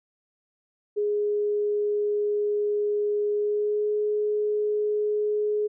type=tone with pitch glide; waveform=sine; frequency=415.3 to 420.4 Hz; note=G#4 to G#4; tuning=0 to +21 cents; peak=-22 dBFS; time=0.96-5.68 s; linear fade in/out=20 ms; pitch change=+21 cents; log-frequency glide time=3.34-3.9 s; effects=none